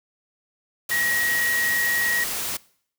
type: tone in noise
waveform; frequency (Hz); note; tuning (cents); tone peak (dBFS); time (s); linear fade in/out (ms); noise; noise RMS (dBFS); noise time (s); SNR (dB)
sine; 1900; A#6; +33; -21; 0.91-2.24; 5; white; -28; 0.89-2.57; +4
effects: noise-tail reverb RT60 0.6 s tail -22 dB re dry